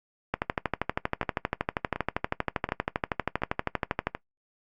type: two click trains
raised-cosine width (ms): 0.5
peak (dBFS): -16 / -10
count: 5 / 48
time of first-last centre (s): 1.23-4.15 / 0.34-4.07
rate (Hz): 1.37 / 12.6
effects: noise-tail reverb RT60 0.1 s tail -19 dB re dry + Opus 48 kbps